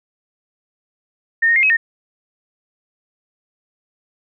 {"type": "tone with pitch steps", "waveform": "sine", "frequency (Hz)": [1826, 1856, 2120, 2552, 1837], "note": ["A#6", "A#6", "C7", "D#7", "A#6"], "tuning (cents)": [-36, -8, 22, 43, -26], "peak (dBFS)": -11, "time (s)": [1.42, 1.77], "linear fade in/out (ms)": 10, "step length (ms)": 70, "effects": []}